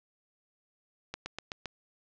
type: slowing click train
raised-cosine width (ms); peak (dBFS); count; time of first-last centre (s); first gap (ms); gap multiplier
0.2; -19; 5; 1.14-1.657; 120; 1.05
effects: low-pass 6000 Hz 12 dB/octave